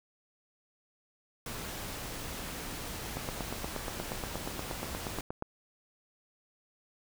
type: noise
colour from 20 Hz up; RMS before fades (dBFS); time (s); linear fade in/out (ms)
pink; -40; 1.46-5.21; 2
type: click train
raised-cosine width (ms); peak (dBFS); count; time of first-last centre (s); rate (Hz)
1; -21; 20; 3.17-5.424; 8.43
effects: none